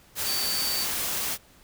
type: tone in noise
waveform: sine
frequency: 4572 Hz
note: D8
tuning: 47 cents flat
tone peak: -28 dBFS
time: 0.24-0.87 s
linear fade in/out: 50 ms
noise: white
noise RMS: -29 dBFS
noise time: 0.15-1.38 s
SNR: -2 dB
effects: pink hiss -56 dBFS RMS until 1.63 s